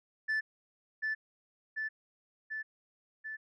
sine tone with echo, 1751 Hz, A6, 9 cents flat, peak -26 dBFS, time 0.28-0.41 s, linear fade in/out 20 ms, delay 740 ms, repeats 4, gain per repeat -3 dB, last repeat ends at 3.37 s, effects tanh soft clip ceiling -28 dBFS

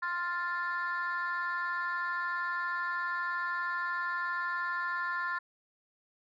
sine chord, F major, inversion second, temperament equal, 1046.5 / 1396.9 / 1760 Hz, C6 / F6 / A6, 0 / 0 / 0 cents, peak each -34 dBFS, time 0.02-5.39 s, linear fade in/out 10 ms, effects tanh soft clip ceiling -26 dBFS

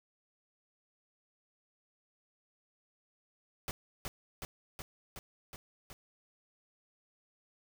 pink noise with echo, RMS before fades -38 dBFS, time 3.68-3.71 s, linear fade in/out 0 ms, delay 370 ms, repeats 6, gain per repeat -2 dB, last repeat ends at 5.93 s, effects none

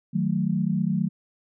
sine chord, D# diminished, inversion none, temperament equal, 155.56 / 185 / 220 Hz, D#3 / F#3 / A3, 0 / 0 / 0 cents, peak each -27 / -24 / -27 dBFS, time 0.13-1.09 s, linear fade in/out 20 ms, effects none

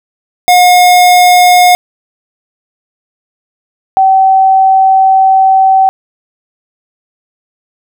square / sine tone pair in turn, 719 / 766.6 Hz, F#5 / G5, -50 / -39 cents, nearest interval minor second, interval 111 cents, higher second, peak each -3 dBFS, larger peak neither, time 0.48-1.75 / 3.97-5.89 s, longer second, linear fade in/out 0 ms, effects none

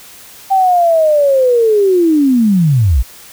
sine linear sweep, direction down, 784 to 50.8 Hz, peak -7 dBFS, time 0.5-3.03 s, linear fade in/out 20 ms, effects white hiss -37 dBFS RMS until 3.32 s

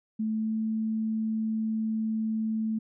sine tone with pitch glide, 218.5 to 220.1 Hz, A3 to A3, -12 to +1 cents, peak -26 dBFS, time 0.19-2.79 s, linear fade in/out 10 ms, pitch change +13 cents, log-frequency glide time 0.33-0.55 s, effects none

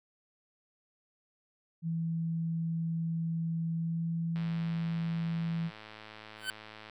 sine tone with pitch glide, 164.81 to 166.24 Hz, E3 to E3, 0 to +15 cents, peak -30 dBFS, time 1.82-5.71 s, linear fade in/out 50 ms, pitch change +15 cents, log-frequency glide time 3.73-4.06 s
click train, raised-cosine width 0.3 ms, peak -31 dBFS, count 275, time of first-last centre 4.36-6.897 s, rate 108 Hz
25% pulse tone with exponential growth, 1525 Hz, G6, 48 cents flat, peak -25 dBFS, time 6.36-6.5 s, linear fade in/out 0 ms, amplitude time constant 29 ms
effects none

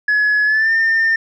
sine tone with pitch glide, 1695 to 1806.2 Hz, G#6 to A6, +35 to +45 cents, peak -10 dBFS, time 0.08-1.16 s, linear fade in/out 5 ms, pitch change +110 cents, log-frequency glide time 0.45-0.72 s, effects tanh soft clip ceiling -10 dBFS

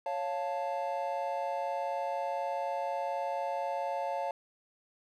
triangle chord, Db augmented, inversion none, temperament equal, 554.4 / 698.5 / 880 Hz, Db5 / F5 / A5, 0 / 0 / 0 cents, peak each -34 dBFS, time 0.06-4.31 s, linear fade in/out 2 ms, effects none

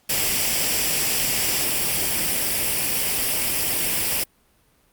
white noise with comb filter, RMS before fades -22 dBFS, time 0.09-4.24 s, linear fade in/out 10 ms, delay 0.38 ms, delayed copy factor +0.5, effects pink hiss -61 dBFS RMS until 4.92 s + Opus 48 kbps

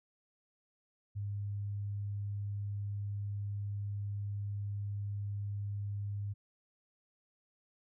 sine tone, 101.6 Hz, G#2, 38 cents flat, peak -35 dBFS, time 1.15-6.34 s, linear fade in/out 20 ms, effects none

